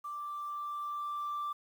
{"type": "tone with level ramp", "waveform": "sine", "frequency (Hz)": 1174.7, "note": "D6", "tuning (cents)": 0, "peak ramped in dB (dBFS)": [-37, -31], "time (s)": [0.04, 1.53], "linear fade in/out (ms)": 10, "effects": ["tanh soft clip ceiling -32 dBFS", "10-bit"]}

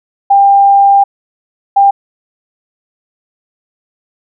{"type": "tone pair in turn", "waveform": "sine", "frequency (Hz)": [796, 796], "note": ["G5", "G5"], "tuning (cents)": [26, 26], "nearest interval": "unison", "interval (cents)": 0, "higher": "neither", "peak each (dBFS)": -3, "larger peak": "neither", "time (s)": [[0.3, 1.04], [1.76, 1.91]], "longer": "first", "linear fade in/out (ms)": 10, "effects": []}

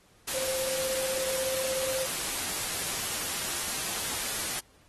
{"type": "tone in noise", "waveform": "sine", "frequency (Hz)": 525, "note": "C5", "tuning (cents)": 6, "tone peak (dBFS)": -32, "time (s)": [0.34, 2.06], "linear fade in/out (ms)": 10, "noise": "white", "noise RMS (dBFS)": -32, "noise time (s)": [0.27, 4.6], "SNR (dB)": -3, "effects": ["pink hiss -62 dBFS RMS until 4.88 s", "AAC 32 kbps"]}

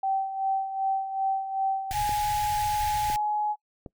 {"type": "tone with tremolo", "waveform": "sine", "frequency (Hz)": 774, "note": "G5", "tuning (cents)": -22, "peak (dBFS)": -22, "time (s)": [0.03, 1.93], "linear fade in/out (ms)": 5, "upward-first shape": "sine", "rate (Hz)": 2.6, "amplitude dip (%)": 65}
{"type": "band-stop noise", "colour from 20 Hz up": "pink", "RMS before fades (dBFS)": -35, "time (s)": [1.91, 3.16], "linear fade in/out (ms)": 0, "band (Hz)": [140, 1500], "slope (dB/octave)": 96}
{"type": "tone with pitch glide", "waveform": "sine", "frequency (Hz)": [834, 841.7], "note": ["G#5", "G#5"], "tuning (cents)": [7, 23], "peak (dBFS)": -24, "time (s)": [1.92, 3.56], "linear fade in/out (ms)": 50, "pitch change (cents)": 16, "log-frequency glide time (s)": [2.07, 3.14]}
{"type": "clicks", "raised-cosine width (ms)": 2, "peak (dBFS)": -25, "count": 3, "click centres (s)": [2.093, 3.1, 3.862]}
{"effects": ["noise-tail reverb RT60 0.1 s tail -24 dB re dry"]}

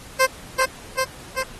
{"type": "tone with echo", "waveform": "15% pulse", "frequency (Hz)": 523.3, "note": "C5", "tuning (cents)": 0, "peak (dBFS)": -7, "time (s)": [0.19, 0.27], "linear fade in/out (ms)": 20, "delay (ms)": 390, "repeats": 3, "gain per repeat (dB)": -3, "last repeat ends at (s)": 1.44, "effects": ["pink hiss -42 dBFS RMS until 1.59 s", "AAC 32 kbps"]}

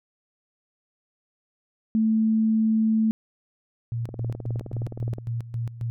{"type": "tone", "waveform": "sine", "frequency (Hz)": 220.4, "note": "A3", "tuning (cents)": 3, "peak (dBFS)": -18, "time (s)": [1.95, 3.11], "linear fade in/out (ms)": 0}
{"type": "tone with tremolo", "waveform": "sine", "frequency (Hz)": 116.6, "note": "A#2", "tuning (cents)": 1, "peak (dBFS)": -25, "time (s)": [3.92, 5.9], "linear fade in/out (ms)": 0, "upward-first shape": "square", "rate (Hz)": 3.7, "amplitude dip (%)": 75}
{"type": "click train", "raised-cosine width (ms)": 2, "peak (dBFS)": -22, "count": 22, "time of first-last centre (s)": [4.09, 5.184], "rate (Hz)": 19.2}
{"effects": []}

